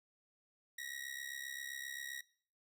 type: ring-modulated tone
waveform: sawtooth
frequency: 1900 Hz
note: A#6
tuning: 33 cents sharp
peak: -37 dBFS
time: 0.78-2.21 s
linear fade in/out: 5 ms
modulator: 33.8 Hz
effects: noise-tail reverb RT60 0.5 s tail -20 dB re dry